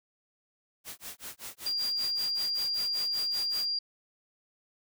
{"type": "noise with tremolo", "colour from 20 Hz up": "white", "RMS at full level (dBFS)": -40, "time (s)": [0.84, 3.69], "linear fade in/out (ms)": 50, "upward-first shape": "sine", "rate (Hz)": 5.2, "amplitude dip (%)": 100}
{"type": "tone", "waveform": "sine", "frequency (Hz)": 4775, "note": "D8", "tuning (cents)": 28, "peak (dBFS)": -28, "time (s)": [1.66, 3.79], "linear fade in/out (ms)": 5}
{"effects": []}